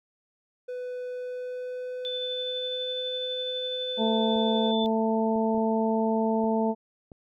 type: tone with pitch glide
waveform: triangle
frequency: 498.3 to 507.3 Hz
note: B4 to B4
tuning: +15 to +46 cents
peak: -30 dBFS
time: 0.68-4.72 s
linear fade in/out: 10 ms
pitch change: +31 cents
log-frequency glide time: 1.1-2.97 s
type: tone with tremolo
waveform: sine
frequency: 3520 Hz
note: A7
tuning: in tune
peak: -30 dBFS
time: 2.05-4.86 s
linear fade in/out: 0 ms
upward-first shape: sine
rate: 12 Hz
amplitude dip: 25%
type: harmonic tone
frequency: 222.2 Hz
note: A3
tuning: 17 cents sharp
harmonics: 1 / 2 / 3 / 4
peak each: -25 / -28 / -30 / -31 dBFS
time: 3.97-6.75 s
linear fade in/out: 50 ms
type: clicks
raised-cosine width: 2 ms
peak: -32 dBFS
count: 7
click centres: 4.361 / 4.846 / 5.36 / 5.548 / 5.578 / 6.441 / 7.118 s
effects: none